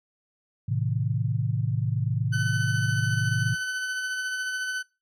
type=chord; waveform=sine; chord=A diminished; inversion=none; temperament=equal with one note detuned; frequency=110 / 130.81 / 158.83 Hz; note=A2 / C3 / Eb3; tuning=0 / 0 / +36 cents; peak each=-26 / -27 / -31 dBFS; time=0.68-3.55 s; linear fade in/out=10 ms
type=tone with tremolo; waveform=40% pulse; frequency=1511 Hz; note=F#6; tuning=36 cents sharp; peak=-26 dBFS; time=2.32-4.83 s; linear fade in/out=20 ms; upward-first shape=sine; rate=14 Hz; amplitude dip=30%
effects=noise-tail reverb RT60 0.3 s tail -24 dB re dry + low-pass 9000 Hz 12 dB/octave